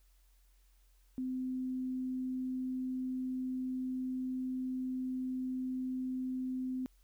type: tone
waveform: sine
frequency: 257.1 Hz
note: C4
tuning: 30 cents flat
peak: -34 dBFS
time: 1.18-6.86 s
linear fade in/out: 0 ms
effects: added 44 Hz sine -63 dBFS peak until 7.03 s + white hiss -74 dBFS RMS until 7.03 s